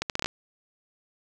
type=accelerating click train; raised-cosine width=0.2 ms; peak=-10 dBFS; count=7; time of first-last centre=0.02-0.26 s; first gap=78 ms; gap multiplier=0.72; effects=none